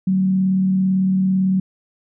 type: tone with frequency modulation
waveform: sine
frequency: 188.7 Hz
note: F#3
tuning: 34 cents sharp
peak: -14 dBFS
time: 0.07-1.6 s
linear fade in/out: 5 ms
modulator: 37.9 Hz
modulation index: 0.23
effects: none